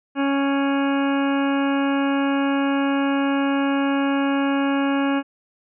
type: harmonic tone with a mistuned harmonic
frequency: 277.2 Hz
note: C#4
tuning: in tune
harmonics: 1 / 2 / 3 / 4 / 5 / 6 / 8 / 9 / 10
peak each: -19 / -28 / -29 / -31 / -33 / -32 / -39 / -37 / -37 dBFS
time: 0.15-5.23 s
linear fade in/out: 50 ms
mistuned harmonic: 10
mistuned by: +44 cents
effects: none